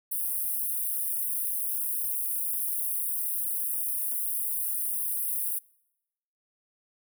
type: high-pass noise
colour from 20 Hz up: white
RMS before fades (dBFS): -30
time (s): 0.11-5.59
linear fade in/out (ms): 10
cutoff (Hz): 9200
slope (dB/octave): 96
effects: noise-tail reverb RT60 0.9 s tail -26 dB re dry